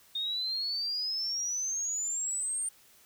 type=exponential sweep; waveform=sine; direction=up; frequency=3668 to 8870 Hz; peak=-30 dBFS; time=0.15-2.69 s; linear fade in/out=5 ms; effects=white hiss -60 dBFS RMS until 3.05 s